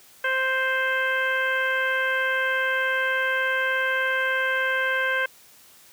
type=harmonic tone; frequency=523.3 Hz; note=C5; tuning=in tune; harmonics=1 / 2 / 3 / 4 / 5 / 6; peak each=-29 / -31 / -23 / -31 / -34 / -37 dBFS; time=0.24-5.26 s; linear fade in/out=5 ms; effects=white hiss -52 dBFS RMS until 5.92 s + high-pass 60 Hz 12 dB/octave